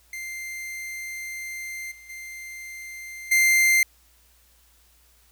45% pulse tone with level steps, 2093 Hz, C7, in tune, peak -32 / -45 / -36 / -16 dBFS, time 0.13-3.83 s, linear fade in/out 2 ms, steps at 1.91 / 2.09 / 3.31 s, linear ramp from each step 10 ms, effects added 59 Hz sine -60 dBFS peak until 5.31 s + white hiss -60 dBFS RMS until 5.31 s

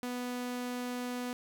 sawtooth tone, 246.9 Hz, B3, in tune, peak -31 dBFS, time 0.03-1.33 s, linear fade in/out 0 ms, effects 11-bit

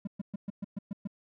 triangle tone bursts, 200 Hz, G3, 35 cents sharp, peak -30 dBFS, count 8, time 0.05-1.074 s, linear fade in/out 5 ms, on 23 ms, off 120 ms, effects none

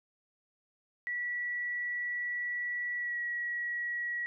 sine tone with pitch glide, 1945 to 1919.3 Hz, B6 to B6, -27 to -50 cents, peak -32 dBFS, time 1.07-4.26 s, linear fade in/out 0 ms, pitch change -23 cents, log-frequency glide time 2.97-3.18 s, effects none

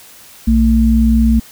sine tone pair together, 60.4 / 224.9 Hz, B1 / A3, -38 / +38 cents, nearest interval octave + major seventh, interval 2276 cents, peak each -11 / -10 dBFS, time 0.47-1.4 s, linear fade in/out 10 ms, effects white hiss -40 dBFS RMS until 1.51 s

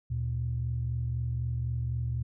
sine tone pair together, 74.8 / 118.74 Hz, D2 / A#2, +32 / +32 cents, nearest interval minor sixth, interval 800 cents, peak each -33 / -29 dBFS, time 0.1-2.23 s, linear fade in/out 10 ms, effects tanh soft clip ceiling -21 dBFS

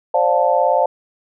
sine chord, D minor seventh, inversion third, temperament just, 528.6 / 587.3 / 704.8 / 881 Hz, C5 / D5 / F5 / A5, +18 / 0 / +16 / +2 cents, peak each -18 dBFS, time 0.14-0.86 s, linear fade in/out 5 ms, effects none

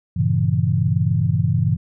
sine chord, G diminished seventh, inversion none, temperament equal with one note detuned, 98 / 116.54 / 137.55 / 164.81 Hz, G2 / Bb2 / Db3 / Fb3, 0 / 0 / -13 / 0 cents, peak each -21 dBFS, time 0.16-1.77 s, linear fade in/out 10 ms, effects none

